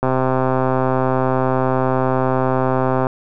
click train, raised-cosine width 1 ms, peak -4 dBFS, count 396, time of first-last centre 0.03-3.068 s, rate 130 Hz, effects none

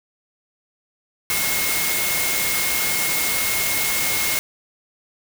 sine tone in noise, 2156 Hz, C#7, 49 cents flat, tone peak -26 dBFS, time 1.3-4.39 s, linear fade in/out 0 ms, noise white, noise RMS -22 dBFS, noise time 1.3-4.39 s, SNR -7 dB, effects none

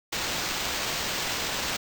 white noise with sample-and-hold, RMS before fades -30 dBFS, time 0.12-1.77 s, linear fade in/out 10 ms, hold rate 11025 Hz, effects none

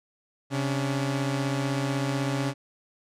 sawtooth tone pair together, 134.6 / 285.2 Hz, C3 / C#4, +49 / +49 cents, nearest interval octave + minor second, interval 1300 cents, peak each -23 / -26 dBFS, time 0.5-2.54 s, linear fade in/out 50 ms, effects low-pass 9000 Hz 12 dB/octave

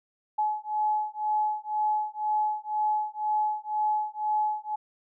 sine beating tone pair, 850 / 852 Hz, G#5 / G#5, +40 / +44 cents, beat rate 2 Hz, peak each -28 dBFS, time 0.38-4.76 s, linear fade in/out 10 ms, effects none

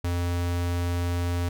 square tone, 87.31 Hz, F2, in tune, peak -25 dBFS, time 0.04-1.49 s, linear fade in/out 5 ms, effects none

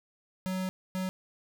square tone bursts at uneven times, 186.4 Hz, F#3, 13 cents sharp, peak -31 dBFS, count 2, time 0.46-0.69 / 0.95-1.09 s, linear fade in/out 0 ms, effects 12-bit

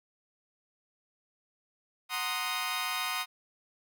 15% pulse chord, C half-diminished seventh, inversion second, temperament equal, 740 / 932.3 / 1046.5 / 1244.5 Hz, Gb5 / Bb5 / C6 / Eb6, 0 / 0 / 0 / 0 cents, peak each -32 / -33 / -30 / -28 dBFS, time 2.09-3.26 s, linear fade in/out 50 ms, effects none

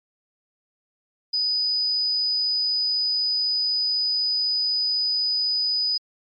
sine tone, 4978 Hz, D#8, in tune, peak -20 dBFS, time 1.33-5.98 s, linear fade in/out 10 ms, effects MP3 32 kbps

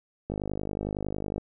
click train, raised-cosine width 2 ms, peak -18 dBFS, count 56, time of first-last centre 0.3-1.381 s, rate 50.9 Hz, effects none

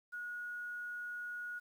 sine tone with quantisation, 1450 Hz, F#6, 35 cents flat, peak -40 dBFS, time 0.12-1.6 s, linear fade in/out 20 ms, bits 11, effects none

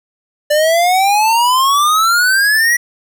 square exponential sweep, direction up, 587.3 to 1950 Hz, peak -10 dBFS, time 0.5-2.77 s, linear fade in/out 10 ms, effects 8-bit

